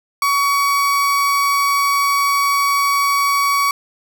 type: tone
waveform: 35% pulse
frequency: 1128 Hz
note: C#6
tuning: 30 cents sharp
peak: -12 dBFS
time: 0.22-3.71 s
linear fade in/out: 2 ms
effects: none